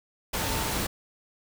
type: tone in noise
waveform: sine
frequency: 898 Hz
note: A5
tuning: 35 cents sharp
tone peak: -37 dBFS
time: 0.38-0.73 s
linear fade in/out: 10 ms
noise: pink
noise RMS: -29 dBFS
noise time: 0.33-0.87 s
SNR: -11 dB
effects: none